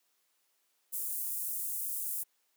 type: high-pass noise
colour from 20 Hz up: pink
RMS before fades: -36 dBFS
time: 0.92-2.24 s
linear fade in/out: 20 ms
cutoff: 9800 Hz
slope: 24 dB/octave
effects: white hiss -75 dBFS RMS until 2.56 s + high-pass 300 Hz 12 dB/octave